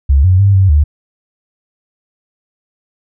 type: tone with pitch steps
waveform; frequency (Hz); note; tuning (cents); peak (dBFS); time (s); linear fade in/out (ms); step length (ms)
sine; 69 / 92.3 / 99.3 / 95.8 / 74.1; C#2 / F#2 / G2 / G2 / D2; -7 / -4 / +23 / -39 / +16; -5; 0.09-0.84; 10; 150
effects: none